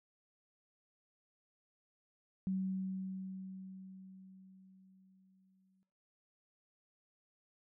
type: tone with exponential decay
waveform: sine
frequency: 189.2 Hz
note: F#3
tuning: 39 cents sharp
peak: -32 dBFS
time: 2.47-5.83 s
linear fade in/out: 0 ms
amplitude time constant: 730 ms
effects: noise-tail reverb RT60 0.8 s tail -22 dB re dry